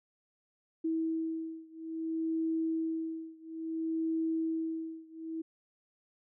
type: beating tone pair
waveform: sine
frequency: 323.5 / 324.09 Hz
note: E4 / E4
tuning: -32 / -29 cents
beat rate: 0.59 Hz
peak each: -34 / -35 dBFS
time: 0.84-5.42 s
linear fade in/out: 10 ms
effects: none